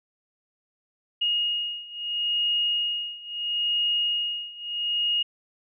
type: beating tone pair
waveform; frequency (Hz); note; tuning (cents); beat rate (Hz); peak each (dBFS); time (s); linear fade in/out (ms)
sine; 2865 / 2865.75; F7 / F7; +44 / +44; 0.75; -28 / -26; 1.21-5.23; 10
effects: none